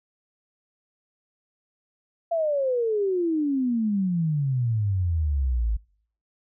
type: exponential sweep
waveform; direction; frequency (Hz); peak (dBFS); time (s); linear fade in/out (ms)
sine; down; 685 to 51.91; -21; 2.31-5.77; 10
effects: noise-tail reverb RT60 0.6 s tail -26 dB re dry